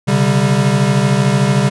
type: chord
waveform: square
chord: C suspended second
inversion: none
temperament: equal with one note detuned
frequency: 130.81 / 144.06 / 196 Hz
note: C3 / D3 / G3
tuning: 0 / -33 / 0 cents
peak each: -16 dBFS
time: 0.07-1.7 s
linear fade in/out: 20 ms
effects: resampled to 24000 Hz